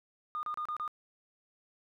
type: tone bursts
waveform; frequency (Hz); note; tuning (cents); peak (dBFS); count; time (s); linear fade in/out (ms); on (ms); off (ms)
sine; 1220; D#6; -34; -32; 5; 0.35-0.878; 0; 80; 32
effects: tanh soft clip ceiling -29 dBFS + 12-bit